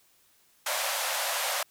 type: band-pass noise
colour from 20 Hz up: pink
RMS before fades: -30 dBFS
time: 0.66-1.63 s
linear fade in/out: 5 ms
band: 530 to 15000 Hz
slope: 96 dB/octave
effects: white hiss -64 dBFS RMS until 1.7 s